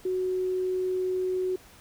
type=tone; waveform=sine; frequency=370 Hz; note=F#4; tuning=in tune; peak=-25 dBFS; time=0.05-1.56 s; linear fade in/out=5 ms; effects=pink hiss -53 dBFS RMS until 1.8 s